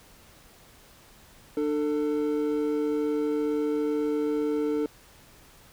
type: tone pair together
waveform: triangle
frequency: 298.5 / 446.3 Hz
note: D4 / A4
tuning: +28 / +25 cents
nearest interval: perfect fifth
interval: 697 cents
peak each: -25 dBFS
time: 1.57-4.86 s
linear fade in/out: 2 ms
effects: pink hiss -54 dBFS RMS until 5.72 s